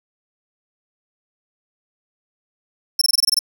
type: tone bursts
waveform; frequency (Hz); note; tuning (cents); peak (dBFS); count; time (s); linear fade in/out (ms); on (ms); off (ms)
sawtooth; 5370; E8; +31; -10; 9; 2.99-3.391; 5; 25; 22
effects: none